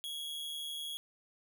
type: tone with amplitude modulation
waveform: 45% pulse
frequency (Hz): 3322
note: G#7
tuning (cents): 0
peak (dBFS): -36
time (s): 0.04-0.97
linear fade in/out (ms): 0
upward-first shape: sine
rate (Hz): 152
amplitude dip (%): 45
effects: none